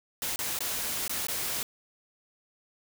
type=noise with dropouts; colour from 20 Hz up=white; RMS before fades=-32 dBFS; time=0.22-1.63 s; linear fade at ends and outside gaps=1 ms; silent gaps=0.36-0.39 / 0.589-0.605 / 1.079-1.095 / 1.269-1.284 s; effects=none